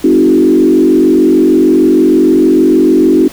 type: tone with frequency modulation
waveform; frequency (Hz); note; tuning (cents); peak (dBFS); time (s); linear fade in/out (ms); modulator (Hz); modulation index
sine; 318.5; D#4; +41; -4; 0.04-3.28; 5; 46.6; 1.4
effects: pink hiss -32 dBFS RMS until 3.32 s